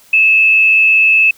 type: tone with frequency modulation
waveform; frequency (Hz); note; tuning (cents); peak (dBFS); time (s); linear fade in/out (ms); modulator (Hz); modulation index
sine; 2603; E7; -22; -6; 0.13-1.31; 5; 105; 0.44
effects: white hiss -46 dBFS RMS until 1.37 s